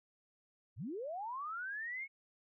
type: linear sweep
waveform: sine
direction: up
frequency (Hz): 74.4 to 2217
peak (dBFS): -39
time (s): 0.76-2.08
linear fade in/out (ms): 50
effects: none